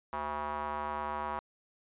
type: tone with band-pass filter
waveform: square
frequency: 74.3 Hz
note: D2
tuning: 21 cents sharp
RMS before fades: -36 dBFS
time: 0.13-1.39 s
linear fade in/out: 0 ms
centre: 1000 Hz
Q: 3.8
effects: resampled to 8000 Hz